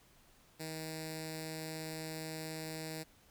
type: tone with notch filter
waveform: 5% pulse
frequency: 158.6 Hz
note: D#3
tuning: 33 cents sharp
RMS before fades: -43 dBFS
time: 0.59-3.04 s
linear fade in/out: 20 ms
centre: 1200 Hz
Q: 0.52
effects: pink hiss -65 dBFS RMS until 3.3 s